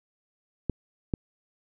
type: clicks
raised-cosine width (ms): 3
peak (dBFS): -13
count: 2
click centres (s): 0.697 / 1.138
effects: none